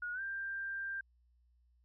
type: tone with pitch glide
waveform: sine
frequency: 1445 to 1584.9 Hz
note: F#6 to G6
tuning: -41 to +19 cents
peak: -37 dBFS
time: 0.02-1.01 s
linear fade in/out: 5 ms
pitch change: +160 cents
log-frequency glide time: 0.13-0.21 s
effects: added 60 Hz sine -67 dBFS peak until 1.84 s